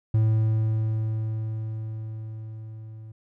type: tone with level ramp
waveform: triangle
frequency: 109.9 Hz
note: A2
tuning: 2 cents flat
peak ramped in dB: -15 to -37 dBFS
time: 0.14-3.12 s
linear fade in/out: 5 ms
effects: none